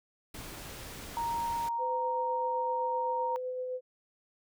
pink noise, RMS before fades -44 dBFS, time 0.34-1.69 s, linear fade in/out 5 ms
sine tone, 932.3 Hz, A#5, in tune, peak -30 dBFS, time 1.17-3.36 s, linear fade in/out 0 ms
sine tone with tremolo, 507 Hz, B4, 45 cents sharp, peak -32 dBFS, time 1.78-3.81 s, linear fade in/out 50 ms, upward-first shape sine, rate 7.8 Hz, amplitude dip 25%
effects none

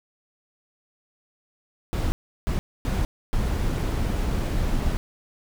brown noise bursts at uneven times, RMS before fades -24 dBFS, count 4, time 1.93-2.12 / 2.47-2.59 / 2.85-3.05 / 3.33-4.97 s, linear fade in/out 0 ms, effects none

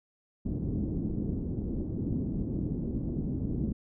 white low-pass noise, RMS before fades -32 dBFS, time 0.45-3.73 s, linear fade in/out 10 ms, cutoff 290 Hz, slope 24 dB/octave, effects none

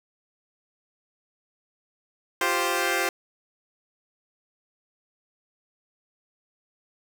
10% pulse chord, F suspended second, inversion none, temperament equal, 349.2 / 392 / 523.3 Hz, F4 / G4 / C5, 0 / 0 / 0 cents, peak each -19 dBFS, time 2.41-3.09 s, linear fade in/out 2 ms, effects none

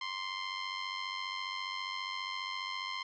15% pulse tone with amplitude modulation, 1046.5 Hz, C6, in tune, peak -27 dBFS, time 0.01-3.03 s, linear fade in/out 5 ms, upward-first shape sine, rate 94.8 Hz, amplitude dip 60%, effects resampled to 16000 Hz + 11-bit

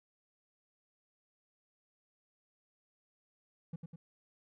triangle tone with echo, 164.81 Hz, E3, in tune, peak -36 dBFS, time 3.73-3.76 s, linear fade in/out 5 ms, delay 100 ms, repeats 2, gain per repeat -4 dB, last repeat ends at 3.96 s, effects none

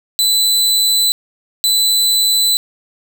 sawtooth tone pair in turn, 3999 / 3999 Hz, B7 / B7, +21 / +21 cents, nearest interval unison, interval 0 cents, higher neither, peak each -8 dBFS, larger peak neither, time 0.19-1.12 / 1.64-2.57 s, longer neither, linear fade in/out 0 ms, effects none

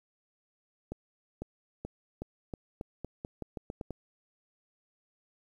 accelerating click train, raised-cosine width 2 ms, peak -24 dBFS, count 13, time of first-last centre 0.92-3.907 s, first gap 500 ms, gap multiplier 0.86, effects 10-bit

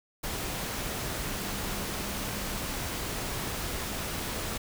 sine tone in noise, 200.6 Hz, G3, 40 cents sharp, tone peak -42 dBFS, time 1.25-2.57 s, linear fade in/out 10 ms, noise pink, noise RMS -34 dBFS, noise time 0.23-4.58 s, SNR -11 dB, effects none

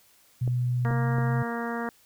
sine tone with pitch glide, 123.47 to 129.68 Hz, B2 to C3, 0 to -15 cents, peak -23 dBFS, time 0.41-1.43 s, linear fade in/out 10 ms, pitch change +85 cents, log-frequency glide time 0.87-0.92 s
clicks, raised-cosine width 2 ms, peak -23 dBFS, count 3, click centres 0.477 / 0.909 / 1.184 s
harmonic tone, 234 Hz, A#3, 7 cents sharp, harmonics 1 / 2 / 3 / 4 / 5 / 6 / 7 / 8, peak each -32 / -35 / -37 / -38 / -39 / -40 / -40 / -41 dBFS, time 0.85-1.89 s, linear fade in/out 0 ms
effects white hiss -60 dBFS RMS until 2.05 s

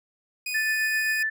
sawtooth tone, 2482 Hz, D#7, 5 cents flat, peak -25 dBFS, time 0.46-1.23 s, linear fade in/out 5 ms
sine tone with tremolo, 1760 Hz, A6, in tune, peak -22 dBFS, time 0.54-1.3 s, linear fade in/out 10 ms, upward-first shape sine, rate 7.6 Hz, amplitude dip 30%
effects none

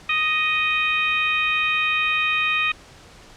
harmonic tone, 622.3 Hz, D#5, in tune, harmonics 2 / 3 / 4 / 5 / 6, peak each -26 / -28 / -20 / -31 / -31 dBFS, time 0.09-2.72 s, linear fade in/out 5 ms, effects pink hiss -46 dBFS RMS until 3.36 s + low-pass 7000 Hz 12 dB/octave

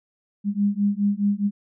sine beating tone pair, 200.7 / 205.5 Hz, G3 / G#3, +41 / -18 cents, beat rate 4.8 Hz, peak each -22 dBFS, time 0.44-1.51 s, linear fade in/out 50 ms, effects none

